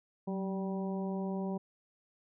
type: harmonic tone with a mistuned harmonic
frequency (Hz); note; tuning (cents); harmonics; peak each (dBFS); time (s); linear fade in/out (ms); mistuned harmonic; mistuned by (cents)
193.6; G3; -21; 1 / 2 / 3 / 4 / 5; -34 / -40 / -44 / -46 / -48; 0.27-1.58; 10; 1; -43
effects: none